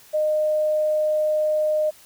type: tone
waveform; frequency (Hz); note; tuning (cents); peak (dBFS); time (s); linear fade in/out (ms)
sine; 613; D#5; -26; -18; 0.13-1.91; 20
effects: white hiss -50 dBFS RMS until 2.05 s